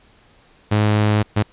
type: tone bursts at uneven times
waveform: sawtooth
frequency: 105.6 Hz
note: G#2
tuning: 29 cents sharp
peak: -10 dBFS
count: 2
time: 0.71-1.23 / 1.36-1.43 s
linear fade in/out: 10 ms
effects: pink hiss -53 dBFS RMS until 1.52 s + resampled to 8000 Hz